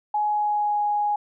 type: tone with pitch glide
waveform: sine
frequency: 840 to 829.9 Hz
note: G#5 to G#5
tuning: +19 to -1 cents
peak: -20 dBFS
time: 0.14-1.16 s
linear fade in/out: 5 ms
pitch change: -20 cents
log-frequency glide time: 0.26-0.82 s
effects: none